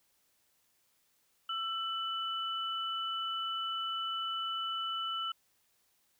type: tone pair together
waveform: sine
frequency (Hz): 1333 / 2988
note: E6 / F#7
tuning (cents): +19 / +16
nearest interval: octave + major second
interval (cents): 1397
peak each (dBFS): -36 / -36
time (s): 1.49-5.32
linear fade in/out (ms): 5
effects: white hiss -73 dBFS RMS until 6.19 s